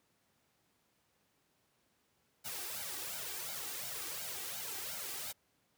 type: noise with flanger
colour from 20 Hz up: white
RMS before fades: -42 dBFS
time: 2.44-5.33 s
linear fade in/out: 20 ms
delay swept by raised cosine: 1.3 to 2.6 ms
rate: 2.8 Hz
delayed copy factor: +0.8
effects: pink hiss -75 dBFS RMS until 5.77 s + high-pass 100 Hz 12 dB/octave